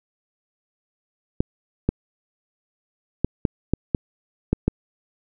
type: clicks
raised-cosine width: 3 ms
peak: -5 dBFS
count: 8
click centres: 1.405 / 1.89 / 3.246 / 3.452 / 3.736 / 3.948 / 4.53 / 4.68 s
effects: none